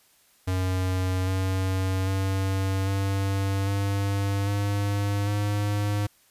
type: tone with pitch steps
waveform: square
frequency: 92.8 / 94.42 / 96.07 / 97.75 / 99.46 / 101.2 / 102.97 Hz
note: F#2 / F#2 / G2 / G2 / G2 / G#2 / G#2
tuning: +6 / +36 / -34 / -4 / +26 / -44 / -14 cents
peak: -24 dBFS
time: 0.47-6.07 s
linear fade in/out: 10 ms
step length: 800 ms
effects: white hiss -61 dBFS RMS until 6.3 s + resampled to 32000 Hz